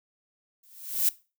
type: noise with exponential growth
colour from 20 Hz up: violet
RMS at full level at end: -20 dBFS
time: 0.63-1.09 s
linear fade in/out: 5 ms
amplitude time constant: 99 ms
effects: noise-tail reverb RT60 0.3 s tail -19 dB re dry